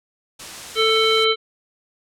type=noise; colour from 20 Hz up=white; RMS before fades=-34 dBFS; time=0.39-1.25 s; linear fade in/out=10 ms
type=harmonic tone; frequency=443.1 Hz; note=A4; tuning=12 cents sharp; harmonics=1 / 3 / 5 / 7 / 9; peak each=-18 / -22 / -24 / -20 / -23 dBFS; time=0.75-1.36 s; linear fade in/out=50 ms
effects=low-pass 9000 Hz 12 dB/octave